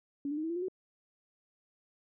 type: tone with pitch steps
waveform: sine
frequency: 282.7 / 296.1 / 310.1 / 324.7 / 340.1 / 356.2 / 373 Hz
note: C#4 / D4 / D#4 / E4 / F4 / F4 / F#4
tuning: +34 / +14 / -6 / -26 / -46 / +34 / +14 cents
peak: -32 dBFS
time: 0.25-0.684 s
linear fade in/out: 2 ms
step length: 62 ms
effects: none